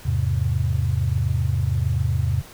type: chord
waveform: sine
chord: E augmented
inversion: none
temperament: equal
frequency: 82.41 / 103.83 / 130.81 Hz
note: E2 / G#2 / B#2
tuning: 0 / 0 / 0 cents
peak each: -23 dBFS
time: 0.05-2.42 s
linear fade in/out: 10 ms
effects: pink hiss -44 dBFS RMS until 2.53 s